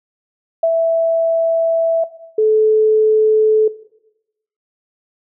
sine tone pair in turn, 659.3 / 433.5 Hz, E5 / A4, 0 / -26 cents, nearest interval perfect fifth, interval 726 cents, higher first, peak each -10 dBFS, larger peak neither, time 0.63-2.04 / 2.38-3.68 s, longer first, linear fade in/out 5 ms, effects noise-tail reverb RT60 0.9 s tail -17 dB re dry

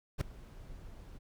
brown noise with ADSR envelope, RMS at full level -26 dBFS, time 0.18-1.19 s, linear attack 32 ms, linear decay 4 ms, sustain -23 dB, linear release 22 ms, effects none

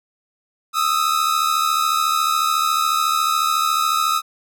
45% pulse tone pair together, 1244.5 / 1318.5 Hz, D#6 / E6, 0 / 0 cents, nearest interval minor second, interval 100 cents, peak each -19 / -20 dBFS, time 0.73-4.22 s, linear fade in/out 50 ms, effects none

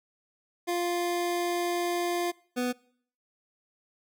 25% pulse tone pair in turn, 349.2 / 247.9 Hz, F4 / B3, 0 / +7 cents, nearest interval tritone, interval 593 cents, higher first, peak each -23 dBFS, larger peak neither, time 0.67-2.32 / 2.56-2.73 s, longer first, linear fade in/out 20 ms, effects noise-tail reverb RT60 0.6 s tail -24 dB re dry

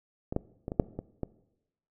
clicks, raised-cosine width 2 ms, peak -19 / -14 / -21 / -20 / -7 / -21 / -18 dBFS, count 7, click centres 0.325 / 0.364 / 0.681 / 0.719 / 0.798 / 0.99 / 1.233 s, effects noise-tail reverb RT60 0.9 s tail -20 dB re dry

